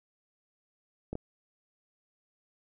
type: clicks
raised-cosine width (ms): 2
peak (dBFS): -22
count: 2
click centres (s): 1.13 / 1.154
effects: none